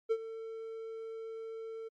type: tone with ADSR envelope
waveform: triangle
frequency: 448.7 Hz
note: A4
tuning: 34 cents sharp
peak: -23 dBFS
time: 0.09-1.89 s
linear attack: 24 ms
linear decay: 56 ms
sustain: -15 dB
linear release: 17 ms
effects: MP3 48 kbps